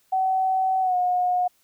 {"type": "tone with pitch glide", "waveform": "sine", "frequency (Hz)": [757, 722.4], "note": ["F#5", "F#5"], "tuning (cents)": [39, -42], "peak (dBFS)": -19, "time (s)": [0.12, 1.48], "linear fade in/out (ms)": 10, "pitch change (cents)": -81, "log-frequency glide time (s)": [0.81, 0.96], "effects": ["white hiss -64 dBFS RMS until 1.63 s"]}